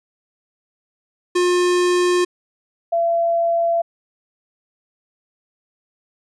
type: tone pair in turn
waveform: square / sine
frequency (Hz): 356.7 / 676.5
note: F4 / E5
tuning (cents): +37 / +45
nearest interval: major seventh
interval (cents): 1108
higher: second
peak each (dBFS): -15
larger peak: neither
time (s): 1.35-2.25 / 2.92-3.82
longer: neither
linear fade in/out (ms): 10
effects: resampled to 22050 Hz